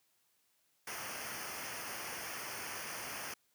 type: noise with comb filter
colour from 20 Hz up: pink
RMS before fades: -43 dBFS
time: 0.87-3.34 s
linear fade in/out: 5 ms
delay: 0.26 ms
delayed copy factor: -0.8
effects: white hiss -75 dBFS RMS until 3.54 s + high-pass 80 Hz 12 dB/octave